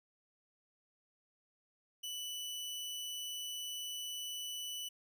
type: tone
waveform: sawtooth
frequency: 2974 Hz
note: F#7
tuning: 8 cents sharp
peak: -37 dBFS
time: 2.03-4.89 s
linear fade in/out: 10 ms
effects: none